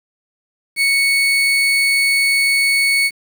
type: tone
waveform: 35% pulse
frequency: 2217 Hz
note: C#7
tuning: in tune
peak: -11 dBFS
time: 0.76-3.11 s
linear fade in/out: 50 ms
effects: 7-bit